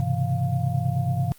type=tone cluster; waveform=sine; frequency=100.8 / 128.8 / 137.9 / 164.6 / 701 Hz; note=G2 / C3 / C#3 / E3 / F5; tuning=+49 / -27 / -9 / -2 / +6 cents; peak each=-28 / -24 / -29 / -29 / -33 dBFS; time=0-1.32 s; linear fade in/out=0 ms; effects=white hiss -53 dBFS RMS until 1.38 s + Opus 24 kbps